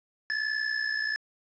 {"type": "tone with amplitude modulation", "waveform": "square", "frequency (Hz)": 1729, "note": "A6", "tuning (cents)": -31, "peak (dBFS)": -25, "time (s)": [0.3, 1.16], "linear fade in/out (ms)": 0, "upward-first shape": "sine", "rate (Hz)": 61.1, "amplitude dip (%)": 70, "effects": ["resampled to 16000 Hz", "9-bit"]}